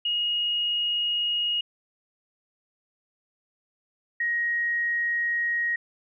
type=tone pair in turn; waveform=sine; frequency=2876 / 1884.6 Hz; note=F#7 / A#6; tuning=-50 / +18 cents; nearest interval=perfect fifth; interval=732 cents; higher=first; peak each=-23 dBFS; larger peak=neither; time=0.05-1.61 / 4.2-5.76 s; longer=neither; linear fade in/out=5 ms; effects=none